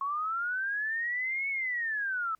sine linear two-way sweep, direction up then down, 1089 to 2224 to 1285 Hz, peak -29 dBFS, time 0.01-2.35 s, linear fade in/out 2 ms, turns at 1.49 s, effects pink hiss -73 dBFS RMS until 2.39 s

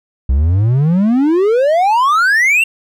triangle exponential sweep, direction up, 61.74 to 2794 Hz, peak -7 dBFS, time 0.29-2.64 s, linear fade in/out 5 ms, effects none

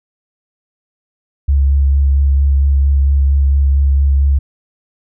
sine tone with vibrato, 69.3 Hz, C#2, in tune, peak -8 dBFS, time 1.48-4.39 s, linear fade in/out 10 ms, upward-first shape sine, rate 4.4 Hz, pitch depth 18 cents each way, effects none

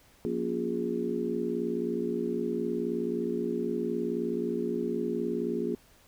harmonic tone with a mistuned harmonic, 59.2 Hz, A#1, 27 cents sharp, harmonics 3 / 4 / 5 / 6 / 7, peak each -39 / -33 / -38 / -33 / -33 dBFS, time 0.25-5.75 s, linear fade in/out 0 ms, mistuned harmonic 5, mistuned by -92 cents, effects pink hiss -60 dBFS RMS until 6.07 s

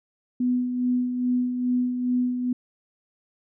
sine tone with tremolo, 248.5 Hz, B3, 11 cents sharp, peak -19 dBFS, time 0.4-2.53 s, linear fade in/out 5 ms, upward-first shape sine, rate 2.4 Hz, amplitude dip 50%, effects none

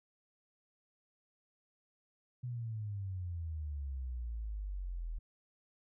sine exponential sweep, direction down, 125.7 to 39.56 Hz, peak -37 dBFS, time 2.43-5.19 s, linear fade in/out 10 ms, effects none

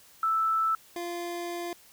sine / 25% pulse tone pair in turn, 1318.5 / 346.4 Hz, E6 / F4, 0 / -14 cents, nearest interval octave + major seventh, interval 2314 cents, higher first, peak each -23 / -29 dBFS, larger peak first, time 0.23-0.75 / 0.96-1.73 s, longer second, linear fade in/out 2 ms, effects white hiss -56 dBFS RMS until 1.92 s

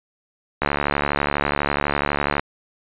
click train, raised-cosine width 0.5 ms, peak -4 dBFS, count 129, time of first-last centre 0.62-2.395 s, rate 72.1 Hz, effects resampled to 8000 Hz

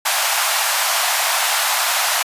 pink high-pass noise, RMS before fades -18 dBFS, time 0.05-2.23 s, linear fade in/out 10 ms, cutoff 670 Hz, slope 48 dB/octave, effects resampled to 32000 Hz

